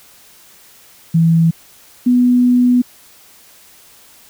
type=tone pair in turn; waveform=sine; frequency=164.81 / 246.9 Hz; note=E3 / B3; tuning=0 / 0 cents; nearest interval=perfect fifth; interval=700 cents; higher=second; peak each=-8 dBFS; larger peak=neither; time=1.14-1.51 / 2.06-2.82 s; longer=second; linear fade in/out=10 ms; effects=white hiss -45 dBFS RMS until 4.29 s